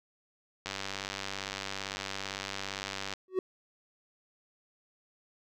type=click train; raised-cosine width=0.2 ms; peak=-18 dBFS; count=243; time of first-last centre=0.66-3.137 s; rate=97.7 Hz
type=tone with exponential growth; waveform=triangle; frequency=373.7 Hz; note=F#4; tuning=17 cents sharp; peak=-20 dBFS; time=3.28-3.39 s; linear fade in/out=2 ms; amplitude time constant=22 ms
effects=none